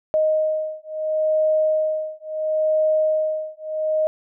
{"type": "beating tone pair", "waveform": "sine", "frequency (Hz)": [622.3, 623.03], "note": ["D#5", "D#5"], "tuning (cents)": [0, 2], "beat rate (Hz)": 0.73, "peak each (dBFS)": -21, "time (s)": [0.14, 4.07], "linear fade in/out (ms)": 0, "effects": []}